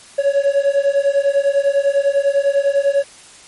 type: beating tone pair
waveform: triangle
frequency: 554.4 / 564.4 Hz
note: C#5 / C#5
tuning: 0 / +31 cents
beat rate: 10 Hz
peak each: -14 dBFS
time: 0.18-3.04 s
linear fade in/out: 10 ms
effects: white hiss -42 dBFS RMS until 3.47 s + MP3 48 kbps